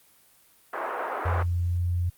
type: band-pass noise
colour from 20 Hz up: white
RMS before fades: -31 dBFS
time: 0.73-1.43 s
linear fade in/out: 5 ms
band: 410 to 1400 Hz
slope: 24 dB/octave
type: tone with pitch glide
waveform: sine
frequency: 87.31 to 87.92 Hz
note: F2 to F2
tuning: 0 to +12 cents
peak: -23 dBFS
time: 1.25-2.1 s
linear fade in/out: 10 ms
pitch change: +12 cents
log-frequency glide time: 1.64-1.82 s
effects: white hiss -59 dBFS RMS until 2.17 s + Opus 32 kbps